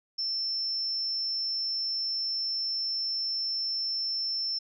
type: tone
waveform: sine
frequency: 5350 Hz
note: E8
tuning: 25 cents sharp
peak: -28 dBFS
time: 0.18-4.59 s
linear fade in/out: 10 ms
effects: none